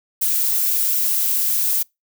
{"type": "noise", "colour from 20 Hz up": "violet", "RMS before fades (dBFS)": -19, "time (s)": [0.21, 1.83], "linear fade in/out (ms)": 10, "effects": ["noise-tail reverb RT60 0.2 s tail -26 dB re dry"]}